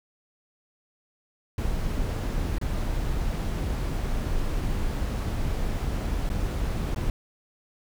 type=noise with dropouts; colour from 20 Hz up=brown; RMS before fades=-27 dBFS; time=1.58-7.1 s; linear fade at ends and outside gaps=2 ms; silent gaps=2.584-2.613 / 6.292-6.3 / 6.947-6.96 s; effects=none